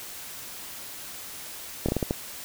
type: slowing click train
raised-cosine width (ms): 2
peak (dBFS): -11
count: 6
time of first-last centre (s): 1.86-2.109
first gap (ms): 26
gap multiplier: 1.33
effects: white hiss -40 dBFS RMS until 2.44 s